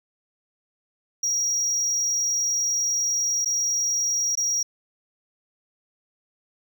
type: tone with dropouts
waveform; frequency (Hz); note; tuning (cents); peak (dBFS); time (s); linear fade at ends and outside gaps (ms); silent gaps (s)
triangle; 5690; F8; +31; -20; 1.23-4.63; 5; 3.448-3.457 / 4.354-4.373
effects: none